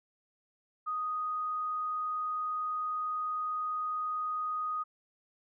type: tone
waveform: sine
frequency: 1244.5 Hz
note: D#6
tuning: in tune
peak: -31 dBFS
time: 0.86-4.84 s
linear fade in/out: 20 ms
effects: none